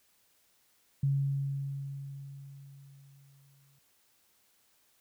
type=tone with exponential decay; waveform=sine; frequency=138.59 Hz; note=C#3; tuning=in tune; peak=-24 dBFS; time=1.03-3.79 s; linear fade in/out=5 ms; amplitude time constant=600 ms; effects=white hiss -69 dBFS RMS until 5 s